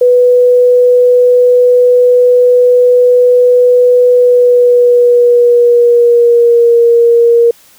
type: tone with pitch glide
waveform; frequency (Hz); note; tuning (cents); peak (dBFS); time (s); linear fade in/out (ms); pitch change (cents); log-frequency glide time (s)
sine; 493.9 to 469.4; B4 to A#4; 0 to +12; -3; 0.01-7.51; 5; -88; 4.11-6.78
effects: white hiss -43 dBFS RMS until 7.78 s